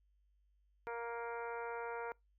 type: harmonic tone with a mistuned harmonic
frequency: 234.2 Hz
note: A#3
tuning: 8 cents sharp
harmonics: 2 / 3 / 4 / 5 / 6 / 7 / 8 / 9 / 10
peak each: -43 / -50 / -45 / -56 / -48 / -57 / -60 / -58 / -58 dBFS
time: 0.87-2.12 s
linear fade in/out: 0 ms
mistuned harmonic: 5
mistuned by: -19 cents
effects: noise-tail reverb RT60 0.2 s tail -26 dB re dry + added 50 Hz sine -70 dBFS peak until 2.38 s